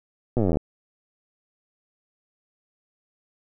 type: slowing click train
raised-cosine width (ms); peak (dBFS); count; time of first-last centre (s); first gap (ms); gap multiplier
2; -10; 20; 0.37-0.571; 8; 1.03
effects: none